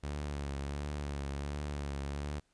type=tone with vibrato; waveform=sawtooth; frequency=71.5 Hz; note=D2; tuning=46 cents flat; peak=-32 dBFS; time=0.03-2.4 s; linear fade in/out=10 ms; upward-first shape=triangle; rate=1.4 Hz; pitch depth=57 cents each way; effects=pink hiss -74 dBFS RMS until 2.53 s + resampled to 22050 Hz